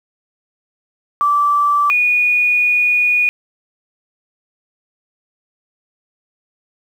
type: tone pair in turn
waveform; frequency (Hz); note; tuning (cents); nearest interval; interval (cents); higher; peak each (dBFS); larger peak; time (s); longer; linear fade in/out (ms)
sine; 1164 / 2458; D6 / D#7; -16 / -22; octave + minor second; 1294; second; -11; neither; 1.21-1.9 / 1.9-3.29; second; 0
effects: 7-bit